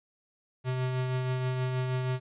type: tone with tremolo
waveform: square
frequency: 128.2 Hz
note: C3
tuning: 35 cents flat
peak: -27 dBFS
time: 0.64-2.2 s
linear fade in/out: 50 ms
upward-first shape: triangle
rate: 6.3 Hz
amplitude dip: 35%
effects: resampled to 8000 Hz + 11-bit